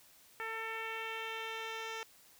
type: tone with low-pass filter sweep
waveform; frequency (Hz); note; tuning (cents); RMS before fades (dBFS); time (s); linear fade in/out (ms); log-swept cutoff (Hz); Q
10% pulse; 447.6; A4; +30; -41; 0.4-2.03; 0; 2000 to 4900; 2
effects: white hiss -62 dBFS RMS until 2.39 s